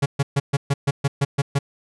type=tone bursts; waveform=45% pulse; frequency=140 Hz; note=C#3; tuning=18 cents sharp; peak=-16 dBFS; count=10; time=0.02-1.59 s; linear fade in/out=10 ms; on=40 ms; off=130 ms; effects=resampled to 24000 Hz